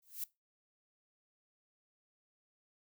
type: noise with exponential growth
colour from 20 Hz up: violet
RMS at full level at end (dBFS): -35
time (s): 0.02-0.24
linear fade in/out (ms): 5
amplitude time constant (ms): 47
effects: noise-tail reverb RT60 0.2 s tail -20 dB re dry